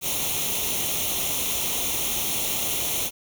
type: noise with comb filter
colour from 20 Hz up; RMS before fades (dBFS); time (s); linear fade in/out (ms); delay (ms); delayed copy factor
white; -26; 0.01-3.11; 50; 0.31; +0.75
effects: none